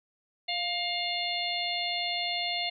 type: harmonic tone with a mistuned harmonic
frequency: 708 Hz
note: F5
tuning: 23 cents sharp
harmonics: 1 / 3 / 4 / 5 / 6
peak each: -35 / -35 / -35 / -35 / -35 dBFS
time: 0.48-2.7 s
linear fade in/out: 10 ms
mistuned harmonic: 1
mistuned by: -23 cents
effects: none